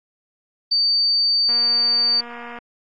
sine tone, 4600 Hz, D8, 37 cents flat, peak -15 dBFS, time 0.71-2.21 s, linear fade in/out 10 ms
click train, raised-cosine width 0.5 ms, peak -22 dBFS, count 262, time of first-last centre 1.49-2.587 s, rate 238 Hz
effects AAC 48 kbps

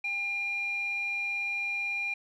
square tone with band-pass filter, 802 Hz, G5, 39 cents sharp, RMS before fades -32 dBFS, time 0.04-2.14 s, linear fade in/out 5 ms, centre 2500 Hz, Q 9.1, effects none

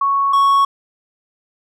sine / triangle tone pair in turn, 1108.7 / 1108.7 Hz, C#6 / C#6, 0 / 0 cents, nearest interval unison, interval 0 cents, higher neither, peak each -13 / -8 dBFS, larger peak second, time 0.01-0.33 / 0.33-0.65 s, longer neither, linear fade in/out 5 ms, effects none

